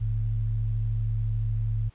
sine tone pair together, 40.83 / 109 Hz, E1 / A2, -16 / -16 cents, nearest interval octave + perfect fourth, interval 1700 cents, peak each -29 / -25 dBFS, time 0-1.9 s, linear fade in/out 20 ms, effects pink hiss -61 dBFS RMS until 1.94 s + resampled to 8000 Hz

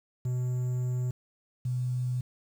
triangle / sine tone pair in turn, 125.3 / 125.3 Hz, B2 / B2, +25 / +25 cents, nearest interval unison, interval 0 cents, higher neither, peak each -25 / -27 dBFS, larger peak first, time 0.25-1.11 / 1.65-2.21 s, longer first, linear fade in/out 5 ms, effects 9-bit

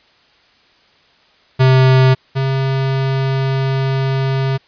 square tone pair in turn, 130.81 / 134.25 Hz, C3 / C3, 0 / +45 cents, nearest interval unison, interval 45 cents, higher second, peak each -8 / -15 dBFS, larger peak first, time 1.59-2.15 / 2.35-4.58 s, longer second, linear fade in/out 20 ms, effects white hiss -52 dBFS RMS until 4.67 s + resampled to 11025 Hz

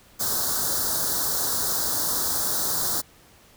white band-stop noise, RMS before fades -25 dBFS, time 0.19-3.02 s, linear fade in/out 20 ms, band 1600 to 3900 Hz, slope 48 dB/octave, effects pink hiss -54 dBFS RMS until 3.56 s

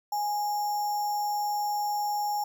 sine tone with sample-and-hold, 830.6 Hz, G#5, in tune, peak -26 dBFS, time 0.12-2.44 s, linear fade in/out 5 ms, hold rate 6300 Hz, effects none

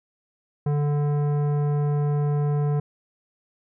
triangle tone with tanh clipping, 146.2 Hz, D3, 7 cents flat, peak -22 dBFS, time 0.66-2.8 s, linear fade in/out 5 ms, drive 18 dB, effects none

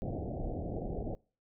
pink low-pass noise, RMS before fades -37 dBFS, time 0.02-1.15 s, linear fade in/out 0 ms, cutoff 760 Hz, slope 96 dB/octave, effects noise-tail reverb RT60 0.4 s tail -25 dB re dry

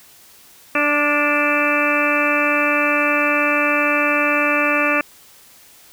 harmonic tone with a mistuned harmonic, 293.7 Hz, D4, in tune, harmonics 1 / 2 / 3 / 4 / 5 / 6 / 7 / 8 / 9, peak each -23 / -22 / -31 / -22 / -24 / -24 / -31 / -22 / -22 dBFS, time 0.75-5.01 s, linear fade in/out 2 ms, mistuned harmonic 5, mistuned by -28 cents, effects white hiss -47 dBFS RMS until 5.92 s

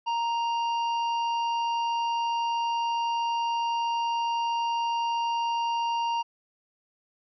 harmonic tone with a mistuned harmonic, 932.3 Hz, A#5, in tune, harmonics 1 / 3 / 5 / 6, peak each -25 / -36 / -45 / -52 dBFS, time 0.06-6.23 s, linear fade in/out 20 ms, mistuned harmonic 6, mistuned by +22 cents, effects none

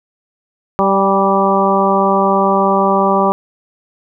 harmonic tone with a mistuned harmonic, 194.9 Hz, G3, 10 cents flat, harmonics 1 / 2 / 3 / 4 / 5 / 6, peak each -17 / -17 / -17 / -17 / -17 / -17 dBFS, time 0.79-3.32 s, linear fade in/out 0 ms, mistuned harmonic 4, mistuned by +20 cents, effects none

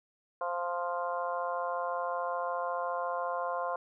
harmonic tone, 174.61 Hz, F3, in tune, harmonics 3 / 4 / 5 / 6 / 7 / 8, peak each -36 / -36 / -43 / -35 / -47 / -43 dBFS, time 0.41-3.76 s, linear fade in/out 2 ms, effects none

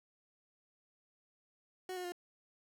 30% pulse tone with pitch steps, 370 / 361.5 / 353.3 Hz, F#4 / F#4 / F4, 0 / -40 / +20 cents, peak -37 dBFS, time 1.89-2.121 s, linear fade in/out 2 ms, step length 77 ms, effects none

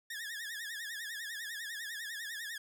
sawtooth tone with vibrato, 1760 Hz, A6, in tune, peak -36 dBFS, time 0.1-2.58 s, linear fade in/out 5 ms, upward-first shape triangle, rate 10 Hz, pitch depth 150 cents each way, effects none

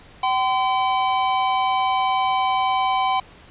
square tone pair together, 766 / 1024 Hz, G5 / C6, -40 / -38 cents, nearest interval perfect fourth, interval 502 cents, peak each -21 / -22 dBFS, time 0.23-3.2 s, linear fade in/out 5 ms, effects pink hiss -47 dBFS RMS until 3.5 s + resampled to 8000 Hz

